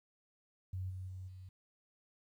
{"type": "tone with level steps", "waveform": "sine", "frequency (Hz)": 93.1, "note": "F#2", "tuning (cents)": 11, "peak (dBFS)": [-37, -41, -43, -48], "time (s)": [0.73, 1.49], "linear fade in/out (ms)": 5, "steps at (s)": [0.89, 1.07, 1.27], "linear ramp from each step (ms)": 20, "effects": ["12-bit"]}